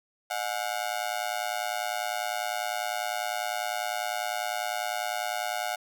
sawtooth tone with amplitude modulation, 725 Hz, F#5, 35 cents flat, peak -21 dBFS, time 0.3-5.76 s, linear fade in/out 10 ms, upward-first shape sine, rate 110 Hz, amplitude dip 100%, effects none

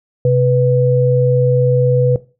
sine tone pair together, 130.1 / 493.9 Hz, C3 / B4, -9 / 0 cents, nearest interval octave + major seventh, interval 2309 cents, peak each -12 dBFS, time 0.25-2.16 s, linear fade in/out 2 ms, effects noise-tail reverb RT60 0.3 s tail -18 dB re dry

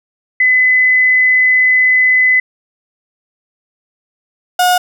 sine / 35% pulse tone pair in turn, 2016 / 722.7 Hz, B6 / F#5, +35 / -41 cents, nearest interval octave + tritone, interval 1776 cents, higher first, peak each -7 dBFS, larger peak neither, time 0.4-2.4 / 4.59-4.78 s, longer first, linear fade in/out 5 ms, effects none

